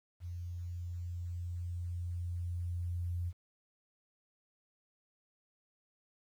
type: tone with level ramp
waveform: sine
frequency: 87.31 Hz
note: F2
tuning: in tune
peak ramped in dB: -39 to -33 dBFS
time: 0.2-3.33 s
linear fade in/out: 50 ms
effects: 11-bit